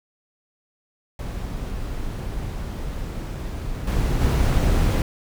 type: noise with level steps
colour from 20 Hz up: brown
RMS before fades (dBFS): -29 / -21 / -18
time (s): 1.19-5.02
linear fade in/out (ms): 2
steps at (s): 3.87 / 4.21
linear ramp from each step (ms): 5
effects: none